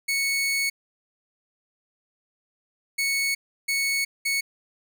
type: tone bursts at uneven times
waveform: sawtooth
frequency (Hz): 2213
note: C#7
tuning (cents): -3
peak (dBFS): -19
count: 4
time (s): 0.08-0.7 / 2.98-3.35 / 3.68-4.05 / 4.25-4.41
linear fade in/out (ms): 10
effects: none